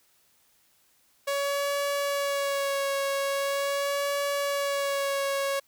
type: tone with vibrato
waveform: sawtooth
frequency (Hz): 560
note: C#5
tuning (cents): +18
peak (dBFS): -22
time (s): 1.27-5.6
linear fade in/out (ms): 10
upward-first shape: sine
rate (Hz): 0.42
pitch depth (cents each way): 22
effects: white hiss -65 dBFS RMS until 5.67 s